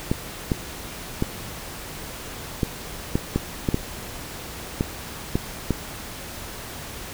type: clicks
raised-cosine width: 3 ms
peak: -7 dBFS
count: 11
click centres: 0.115 / 0.518 / 1.224 / 2.632 / 3.155 / 3.36 / 3.688 / 3.744 / 4.809 / 5.355 / 5.707 s
effects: pink hiss -36 dBFS RMS until 7.13 s